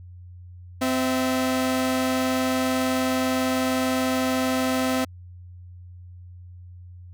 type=tone pair together; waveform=sawtooth; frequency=258.1 / 655.1 Hz; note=C4 / E5; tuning=-23 / -11 cents; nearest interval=octave + major third; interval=1612 cents; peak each=-18 / -25 dBFS; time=0.81-5.05 s; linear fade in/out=10 ms; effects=added 89 Hz sine -40 dBFS peak until 7.13 s